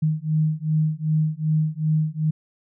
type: beating tone pair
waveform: sine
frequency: 154.3 / 156.9 Hz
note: D#3 / D#3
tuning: -14 / +15 cents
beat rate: 2.6 Hz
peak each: -22 dBFS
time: 0.02-2.31 s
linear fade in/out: 10 ms
effects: none